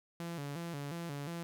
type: tone with vibrato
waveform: sawtooth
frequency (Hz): 155.56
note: D#3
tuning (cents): 0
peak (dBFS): -35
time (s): 0.2-1.43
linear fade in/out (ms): 0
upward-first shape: square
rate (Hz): 2.8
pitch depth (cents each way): 150
effects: none